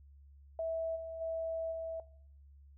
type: tone with level steps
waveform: sine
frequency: 653 Hz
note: E5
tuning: 17 cents flat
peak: -33 / -40 / -34 / -37 dBFS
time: 0.59-2 s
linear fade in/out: 2 ms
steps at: 0.95 / 1.2 / 1.71 s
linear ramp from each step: 20 ms
effects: noise-tail reverb RT60 0.6 s tail -18 dB re dry + added 70 Hz sine -55 dBFS peak until 2.77 s